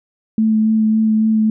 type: tone with vibrato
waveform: sine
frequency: 218.7 Hz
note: A3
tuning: 10 cents flat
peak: -11 dBFS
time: 0.38-1.5 s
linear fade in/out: 2 ms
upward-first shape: sine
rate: 3.6 Hz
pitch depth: 13 cents each way
effects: none